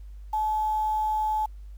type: tone with quantisation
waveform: sine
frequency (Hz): 861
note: A5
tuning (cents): -38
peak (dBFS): -23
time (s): 0.33-1.46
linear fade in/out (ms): 5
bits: 8
effects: added 50 Hz sine -39 dBFS peak until 1.77 s + pink hiss -68 dBFS RMS until 1.77 s